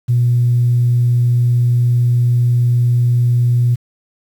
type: tone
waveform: sine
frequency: 121.1 Hz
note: B2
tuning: 34 cents flat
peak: -9 dBFS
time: 0.08-3.76 s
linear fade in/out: 20 ms
effects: tanh soft clip ceiling -5 dBFS + 7-bit